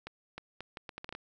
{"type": "accelerating click train", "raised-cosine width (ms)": 0.3, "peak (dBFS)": -25, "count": 10, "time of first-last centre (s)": [0.07, 1.151], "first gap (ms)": 310, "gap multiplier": 0.73, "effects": []}